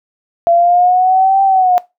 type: linear two-way sweep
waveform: sine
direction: up then down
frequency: 677 to 784 to 713 Hz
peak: -7 dBFS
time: 0.47-1.78 s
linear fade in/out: 0 ms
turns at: 1.43 s
effects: noise-tail reverb RT60 0.2 s tail -19 dB re dry